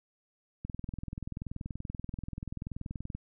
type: click train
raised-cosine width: 5 ms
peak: -25 dBFS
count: 53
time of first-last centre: 0.65-3.15 s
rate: 20.8 Hz
effects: none